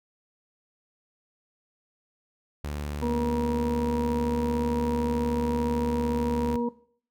sawtooth tone, 73.42 Hz, D2, in tune, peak -27 dBFS, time 2.64-6.56 s, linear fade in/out 0 ms
harmonic tone, 238.3 Hz, A#3, 38 cents sharp, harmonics 1 / 2 / 4, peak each -27 / -30 / -33 dBFS, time 3.02-6.69 s, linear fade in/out 5 ms
effects noise-tail reverb RT60 0.5 s tail -17 dB re dry

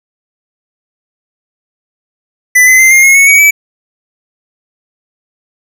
square tone with pitch steps, 1996 / 2037 / 2078 / 2121 / 2164 / 2208 / 2253 / 2299 Hz, B6 / C7 / C7 / C7 / C#7 / C#7 / C#7 / D7, +18 / -47 / -12 / +23 / -42 / -7 / +28 / -37 cents, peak -3 dBFS, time 2.55-3.51 s, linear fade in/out 10 ms, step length 120 ms, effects none

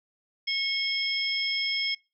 sine tone cluster, 2185 / 3253 / 5240 Hz, C#7 / G#7 / E8, -26 / -37 / -11 cents, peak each -30 dBFS, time 0.47-1.95 s, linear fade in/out 10 ms, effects noise-tail reverb RT60 0.3 s tail -25 dB re dry

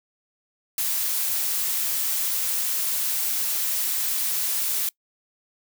blue noise, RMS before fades -25 dBFS, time 0.78-4.89 s, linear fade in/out 2 ms, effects noise-tail reverb RT60 0.1 s tail -24 dB re dry

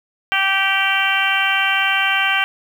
harmonic tone with a mistuned harmonic, 388.8 Hz, G4, 14 cents flat, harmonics 2 / 3 / 4 / 5 / 6 / 7 / 8, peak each -24 / -25 / -20 / -25 / -21 / -22 / -23 dBFS, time 0.32-2.44 s, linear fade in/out 0 ms, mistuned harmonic 7, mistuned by +20 cents, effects 7-bit

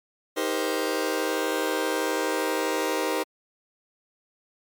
sawtooth chord, C minor seventh, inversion first, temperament just, 314 / 392.4 / 470.9 / 523.3 Hz, Eb4 / G4 / Bb4 / C5, +16 / +2 / +18 / 0 cents, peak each -26 dBFS, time 0.36-3.24 s, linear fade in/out 20 ms, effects MP3 96 kbps

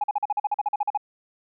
sine tone bursts, 830 Hz, G#5, 1 cent flat, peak -19 dBFS, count 14, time 0.01-0.975 s, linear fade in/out 5 ms, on 29 ms, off 43 ms, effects tanh soft clip ceiling -16 dBFS

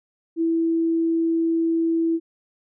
sine tone, 329.6 Hz, E4, in tune, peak -18 dBFS, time 0.36-2.2 s, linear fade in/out 50 ms, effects none

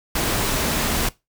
sine tone in noise, 227.6 Hz, A#3, 41 cents flat, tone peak -31 dBFS, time 0.65-1.05 s, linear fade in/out 5 ms, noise pink, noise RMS -22 dBFS, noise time 0.15-1.09 s, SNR -12 dB, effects noise-tail reverb RT60 0.2 s tail -19 dB re dry

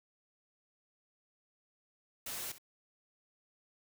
white noise with echo, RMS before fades -41 dBFS, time 2.26-2.52 s, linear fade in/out 5 ms, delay 63 ms, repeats 1, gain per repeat -14 dB, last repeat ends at 2.583 s, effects none

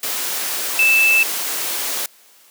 sine tone in noise, 2637 Hz, E7, in tune, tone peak -11 dBFS, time 0.79-1.23 s, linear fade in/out 2 ms, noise white, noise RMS -23 dBFS, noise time 0.03-2.06 s, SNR +9 dB, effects white hiss -50 dBFS RMS until 2.5 s + high-pass 300 Hz 12 dB/octave

